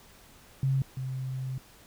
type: tone pair in turn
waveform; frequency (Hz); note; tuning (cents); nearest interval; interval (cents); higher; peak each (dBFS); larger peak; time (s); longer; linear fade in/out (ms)
sine; 134.4 / 130.65; C3 / C3; +47 / -2; unison; 49; first; -23 / -31; first; 0.63-0.82 / 0.97-1.58; second; 2
effects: pink hiss -55 dBFS RMS until 1.86 s